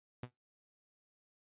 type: tone with exponential decay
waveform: sawtooth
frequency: 123.47 Hz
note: B2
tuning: in tune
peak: -35 dBFS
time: 0.23-0.31 s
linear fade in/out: 5 ms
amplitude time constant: 16 ms
effects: noise-tail reverb RT60 0.2 s tail -23 dB re dry + resampled to 8000 Hz